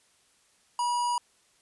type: harmonic tone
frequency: 966 Hz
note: B5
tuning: 39 cents flat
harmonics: 1 / 3 / 5 / 7 / 9 / 10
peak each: -25 / -41 / -40 / -43 / -49 / -43 dBFS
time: 0.79-1.18 s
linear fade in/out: 2 ms
effects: white hiss -65 dBFS RMS until 1.61 s + resampled to 24000 Hz